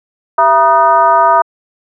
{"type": "tone with frequency modulation", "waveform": "sine", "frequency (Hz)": 953, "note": "A#5", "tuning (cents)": 38, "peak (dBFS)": -5, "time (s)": [0.38, 1.42], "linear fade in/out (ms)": 5, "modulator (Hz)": 282, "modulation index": 1.2, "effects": ["high-pass 400 Hz 12 dB/octave"]}